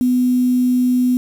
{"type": "tone with quantisation", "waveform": "sine", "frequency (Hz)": 250, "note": "B3", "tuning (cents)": 21, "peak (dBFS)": -12, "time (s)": [0.01, 1.17], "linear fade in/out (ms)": 0, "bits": 6, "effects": []}